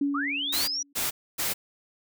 sine tone with exponential decay, 283 Hz, C#4, 36 cents sharp, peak -21 dBFS, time 0.01-0.93 s, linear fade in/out 5 ms, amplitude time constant 200 ms
sine linear sweep, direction up, 1100 to 5920 Hz, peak -27 dBFS, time 0.14-0.83 s, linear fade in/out 10 ms
white noise bursts, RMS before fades -28 dBFS, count 3, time 0.52-1.54 s, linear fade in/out 20 ms, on 160 ms, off 270 ms
effects none

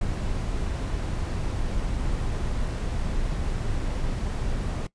brown noise, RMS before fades -27 dBFS, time 0.01-4.87 s, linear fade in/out 5 ms, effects noise-tail reverb RT60 0.1 s tail -19 dB re dry + resampled to 22050 Hz

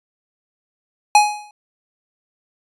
square tone with exponential decay, 836 Hz, G#5, 11 cents sharp, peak -6 dBFS, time 1.15-1.51 s, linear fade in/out 2 ms, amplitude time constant 78 ms, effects resampled to 24000 Hz

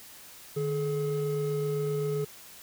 triangle tone pair together, 150.9 / 425 Hz, D3 / G#4, +47 / +40 cents, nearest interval octave + tritone, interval 1793 cents, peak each -29 / -27 dBFS, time 0.56-2.25 s, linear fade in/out 10 ms, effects white hiss -49 dBFS RMS until 2.62 s

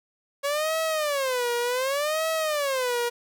sawtooth tone with vibrato, 554.4 Hz, C#5, in tune, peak -20 dBFS, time 0.43-3.1 s, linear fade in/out 20 ms, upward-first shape sine, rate 0.67 Hz, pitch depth 260 cents each way, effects none

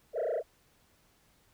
sine tone with frequency modulation, 554.4 Hz, C#5, in tune, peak -27 dBFS, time 0.13-0.43 s, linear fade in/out 50 ms, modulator 27.6 Hz, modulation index 4, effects tanh soft clip ceiling -27 dBFS + pink hiss -67 dBFS RMS until 1.53 s

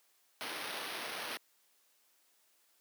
white noise with sample-and-hold, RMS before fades -41 dBFS, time 0.41-1.37 s, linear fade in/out 0 ms, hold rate 7350 Hz, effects white hiss -71 dBFS RMS until 2.8 s + high-pass 300 Hz 12 dB/octave

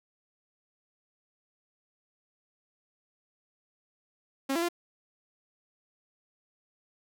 sawtooth tone with pitch steps, 271.2 / 336.9 / 346.8 Hz, C#4 / E4 / F4, -38 / +38 / -12 cents, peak -23 dBFS, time 4.49-4.688 s, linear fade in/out 10 ms, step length 66 ms, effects none

